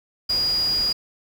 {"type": "tone in noise", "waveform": "sine", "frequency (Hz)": 4870, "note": "D#8", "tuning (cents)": -38, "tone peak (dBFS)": -19, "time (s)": [0.29, 0.93], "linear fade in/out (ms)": 10, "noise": "pink", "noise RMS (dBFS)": -35, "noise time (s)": [0.29, 0.93], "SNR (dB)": 13, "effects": []}